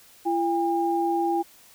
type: tone pair together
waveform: sine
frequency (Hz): 338.9 / 806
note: E4 / G5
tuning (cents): +48 / +48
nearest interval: octave + minor third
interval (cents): 1500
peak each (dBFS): -24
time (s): 0.25-1.43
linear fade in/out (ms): 20
effects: white hiss -53 dBFS RMS until 1.74 s